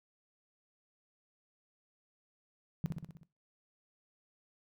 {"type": "tone with echo", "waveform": "sine", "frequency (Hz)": 160.5, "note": "E3", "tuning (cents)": -46, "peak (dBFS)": -28, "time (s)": [2.84, 2.86], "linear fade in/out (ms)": 0, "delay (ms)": 62, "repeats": 6, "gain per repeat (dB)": -4, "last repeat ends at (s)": 3.232, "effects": ["noise-tail reverb RT60 0.3 s tail -19 dB re dry"]}